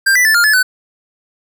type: tone with pitch steps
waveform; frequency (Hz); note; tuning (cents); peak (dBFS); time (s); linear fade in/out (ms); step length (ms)
square; 1586 / 1979 / 1757 / 1409 / 1724 / 1506; G6 / B6 / A6 / F6 / A6 / F#6; +20 / +3 / -3 / +15 / -36 / +30; -9; 0.06-0.63; 10; 95
effects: none